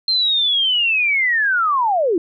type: linear sweep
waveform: sine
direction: down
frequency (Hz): 4186 to 311.9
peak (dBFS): -14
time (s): 0.08-2.18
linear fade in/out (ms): 2
effects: none